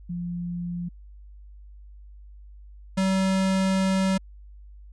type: tone pair in turn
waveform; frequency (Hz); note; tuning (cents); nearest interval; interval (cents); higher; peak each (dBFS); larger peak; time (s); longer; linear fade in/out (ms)
sine / square; 174.3 / 190.66; F3 / G3; -3 / -48; major second; 155; second; -28 / -21; second; 0.09-0.89 / 2.97-4.18; second; 10
effects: added 50 Hz sine -43 dBFS peak until 4.92 s + resampled to 22050 Hz